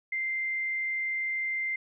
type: tone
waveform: sine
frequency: 2089 Hz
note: C7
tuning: 3 cents flat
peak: -28 dBFS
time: 0.12-1.76 s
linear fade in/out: 5 ms
effects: none